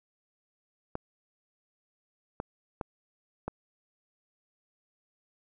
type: clicks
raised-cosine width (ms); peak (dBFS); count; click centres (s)
1; -19; 4; 0.954 / 2.401 / 2.812 / 3.48
effects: none